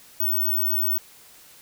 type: tone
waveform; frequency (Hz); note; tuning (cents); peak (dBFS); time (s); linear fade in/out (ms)
sine; 15804; B9; 0; -20; 0.2-0.98; 2
effects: white hiss -50 dBFS RMS until 1.61 s